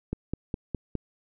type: click train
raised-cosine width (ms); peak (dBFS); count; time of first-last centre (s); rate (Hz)
3; -16; 5; 0.13-0.953; 4.86
effects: none